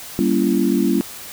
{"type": "chord", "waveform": "sine", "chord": "G diminished seventh", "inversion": "none", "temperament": "just", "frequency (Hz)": [196, 235.2, 282.2, 338.7], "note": ["G3", "Bb3", "Db4", "Fb4"], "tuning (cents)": [0, 16, 31, 47], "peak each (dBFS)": -20, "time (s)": [0.19, 1.01], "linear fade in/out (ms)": 0, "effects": ["white hiss -35 dBFS RMS until 1.32 s"]}